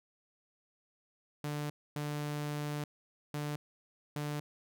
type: tone bursts at uneven times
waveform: sawtooth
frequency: 147.8 Hz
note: D3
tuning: 11 cents sharp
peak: -31 dBFS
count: 4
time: 1.44-1.7 / 1.96-2.84 / 3.34-3.56 / 4.16-4.4 s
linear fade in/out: 2 ms
effects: none